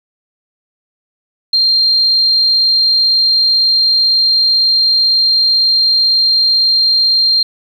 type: tone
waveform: sine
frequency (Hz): 4186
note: C8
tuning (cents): 0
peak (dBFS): -8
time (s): 1.53-7.43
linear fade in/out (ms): 5
effects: 7-bit